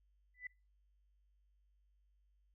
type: tone with exponential growth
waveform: sine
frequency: 1992 Hz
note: B6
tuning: 14 cents sharp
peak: -39 dBFS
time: 0.34-0.47 s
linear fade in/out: 5 ms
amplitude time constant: 28 ms
effects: noise-tail reverb RT60 0.3 s tail -24 dB re dry + added 50 Hz sine -70 dBFS peak until 2.54 s